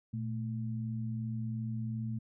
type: tone pair together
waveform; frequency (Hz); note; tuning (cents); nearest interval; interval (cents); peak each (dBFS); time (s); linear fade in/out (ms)
sine; 117.28 / 220; A#2 / A3; +11 / 0; major seventh; 1089; -35 / -38; 0.13-2.19; 10
effects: none